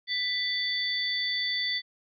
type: tone cluster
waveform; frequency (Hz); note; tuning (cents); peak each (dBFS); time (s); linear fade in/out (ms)
sine; 1986 / 3477 / 4550; B6 / A7 / C#8; +9 / -21 / +44; -31; 0.07-1.82; 50
effects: none